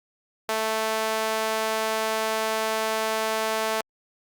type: tone with high-pass filter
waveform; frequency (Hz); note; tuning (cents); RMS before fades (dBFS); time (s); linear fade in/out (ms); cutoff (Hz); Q
sawtooth; 220; A3; 0; -26; 0.49-3.81; 0; 640; 1.2
effects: Opus 48 kbps